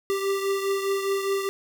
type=beating tone pair; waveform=square; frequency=392 / 396.9 Hz; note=G4 / G4; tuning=0 / +22 cents; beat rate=4.9 Hz; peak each=-25 / -32 dBFS; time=0.1-1.49 s; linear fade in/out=0 ms; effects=none